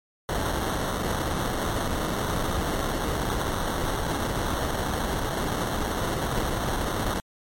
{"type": "noise with sample-and-hold", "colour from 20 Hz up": "pink", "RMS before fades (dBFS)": -27, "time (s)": [0.29, 7.2], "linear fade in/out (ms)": 0, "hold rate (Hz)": 2450, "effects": ["MP3 64 kbps"]}